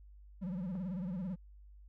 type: tone with vibrato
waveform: triangle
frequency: 183 Hz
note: F#3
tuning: 19 cents flat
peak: -34 dBFS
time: 0.41-1.36 s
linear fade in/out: 20 ms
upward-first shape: sine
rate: 18 Hz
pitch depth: 150 cents each way
type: click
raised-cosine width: 1 ms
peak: -38 dBFS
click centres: 0.754 s
effects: added 50 Hz sine -53 dBFS peak until 1.88 s